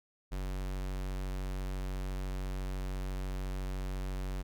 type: tone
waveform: square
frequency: 47.02 Hz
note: F#1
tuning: 29 cents sharp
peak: -35 dBFS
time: 0.31-4.43 s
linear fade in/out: 20 ms
effects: none